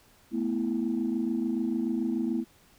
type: chord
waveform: sine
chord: A suspended second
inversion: none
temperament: equal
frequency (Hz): 220 / 246.9 / 329.6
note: A3 / B3 / E4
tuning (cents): 0 / 0 / 0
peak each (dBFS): -30 / -29 / -30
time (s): 0.31-2.45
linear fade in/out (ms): 50
effects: tanh soft clip ceiling -19 dBFS + pink hiss -60 dBFS RMS until 2.78 s